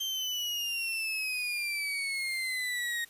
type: exponential sweep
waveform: 35% pulse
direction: down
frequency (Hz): 3158 to 1864.7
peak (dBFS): -29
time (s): 0-3.05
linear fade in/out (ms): 10
effects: white hiss -57 dBFS RMS until 3.09 s + resampled to 32000 Hz